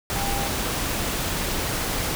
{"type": "tone in noise", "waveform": "sine", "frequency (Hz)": 797, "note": "G5", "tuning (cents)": 28, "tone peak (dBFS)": -29, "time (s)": [0.16, 0.47], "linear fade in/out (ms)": 0, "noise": "pink", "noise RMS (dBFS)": -26, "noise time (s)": [0.1, 2.15], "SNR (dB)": -6, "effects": []}